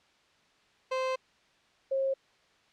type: tone pair in turn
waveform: 30% pulse / sine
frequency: 520 / 538 Hz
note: C5 / C5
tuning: -11 / +48 cents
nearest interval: minor second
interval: 59 cents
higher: second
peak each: -26 dBFS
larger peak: neither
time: 0.91-1.16 / 1.91-2.14 s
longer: first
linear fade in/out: 10 ms
effects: white hiss -65 dBFS RMS until 2.72 s + low-pass 4000 Hz 12 dB/octave